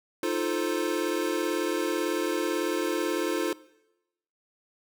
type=chord; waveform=square; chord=F dominant seventh; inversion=third; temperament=equal; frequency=311.1 / 349.2 / 440 / 523.3 Hz; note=Eb4 / F4 / A4 / C5; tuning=0 / 0 / 0 / 0 cents; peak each=-33 / -30 / -33 / -35 dBFS; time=0.23-3.53 s; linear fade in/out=2 ms; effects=noise-tail reverb RT60 0.9 s tail -20 dB re dry